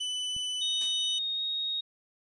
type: tone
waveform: 40% pulse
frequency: 2995 Hz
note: F#7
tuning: 20 cents sharp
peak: -30 dBFS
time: 0-1.19 s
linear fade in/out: 10 ms
type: click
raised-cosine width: 5 ms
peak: -36 dBFS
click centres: 0.365 s
type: tone with pitch glide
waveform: sine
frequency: 3718 to 3748 Hz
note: A#7 to A#7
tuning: -5 to +9 cents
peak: -29 dBFS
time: 0.61-1.81 s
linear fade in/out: 10 ms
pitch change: +14 cents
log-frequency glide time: 1.35-1.4 s
type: noise with exponential decay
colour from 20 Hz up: white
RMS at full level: -41 dBFS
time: 0.81-1.07 s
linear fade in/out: 2 ms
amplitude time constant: 55 ms
effects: resampled to 22050 Hz